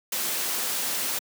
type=noise; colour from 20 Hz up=white; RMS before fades=-28 dBFS; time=0.12-1.19 s; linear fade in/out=5 ms; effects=high-pass 200 Hz 12 dB/octave